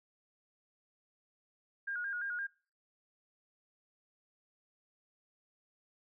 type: tone with vibrato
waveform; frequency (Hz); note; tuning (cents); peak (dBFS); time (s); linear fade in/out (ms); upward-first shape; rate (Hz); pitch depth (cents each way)
sine; 1525; G6; -48; -35; 1.87-2.47; 10; square; 5.8; 91
effects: noise-tail reverb RT60 0.4 s tail -23 dB re dry